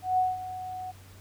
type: tone with ADSR envelope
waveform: sine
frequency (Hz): 740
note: F#5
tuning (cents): 0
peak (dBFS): -20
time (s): 0.02-0.92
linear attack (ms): 160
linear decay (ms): 190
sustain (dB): -14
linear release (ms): 20
effects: added 95 Hz sine -49 dBFS peak until 1.2 s + pink hiss -55 dBFS RMS until 1.2 s